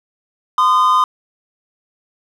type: tone pair together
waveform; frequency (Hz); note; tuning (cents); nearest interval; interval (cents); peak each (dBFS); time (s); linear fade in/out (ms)
triangle; 1027 / 1226.2; C6 / D#6; -33 / -26; minor third; 307; -11; 0.58-1.04; 2
effects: none